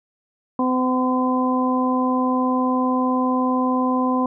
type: harmonic tone with a mistuned harmonic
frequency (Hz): 255.4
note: C4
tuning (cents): -42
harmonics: 1 / 2 / 3 / 4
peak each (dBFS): -19 / -26 / -28 / -23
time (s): 0.59-4.26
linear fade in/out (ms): 2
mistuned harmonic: 3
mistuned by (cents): -17
effects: none